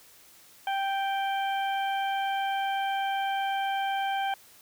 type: harmonic tone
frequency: 784 Hz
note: G5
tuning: in tune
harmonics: 1 / 2 / 3 / 4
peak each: -27 / -35 / -40 / -39 dBFS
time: 0.67-4.34 s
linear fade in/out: 2 ms
effects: white hiss -55 dBFS RMS until 4.61 s